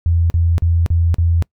sine tone bursts, 84.2 Hz, E2, 37 cents sharp, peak -11 dBFS, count 5, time 0.06-1.424 s, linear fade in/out 0 ms, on 240 ms, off 41 ms, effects noise-tail reverb RT60 0.1 s tail -25 dB re dry

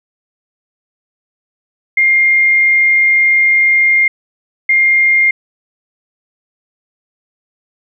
sine tone bursts at uneven times, 2117 Hz, C7, 20 cents sharp, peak -7 dBFS, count 2, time 1.97-4.08 / 4.69-5.31 s, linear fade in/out 5 ms, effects none

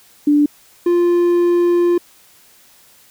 sine / triangle tone pair in turn, 293.2 / 348.7 Hz, D4 / F4, -3 / -3 cents, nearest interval minor third, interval 300 cents, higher second, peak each -9 dBFS, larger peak neither, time 0.27-0.46 / 0.86-1.98 s, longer second, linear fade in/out 5 ms, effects white hiss -49 dBFS RMS until 3.1 s

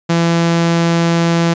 sawtooth tone, 168.3 Hz, E3, 36 cents sharp, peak -7 dBFS, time 0.09-1.54 s, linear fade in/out 10 ms, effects resampled to 16000 Hz

